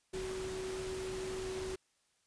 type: tone in noise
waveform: sine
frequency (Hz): 375.9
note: F#4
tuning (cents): +27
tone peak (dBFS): -38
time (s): 0.13-1.76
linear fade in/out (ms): 10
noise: pink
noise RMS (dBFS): -45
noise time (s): 0.13-1.76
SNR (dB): +4
effects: white hiss -75 dBFS RMS until 2.26 s + resampled to 22050 Hz